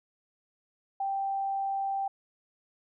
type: tone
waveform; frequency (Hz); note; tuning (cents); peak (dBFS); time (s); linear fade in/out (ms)
sine; 784; G5; 0; -28; 1-2.08; 5
effects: none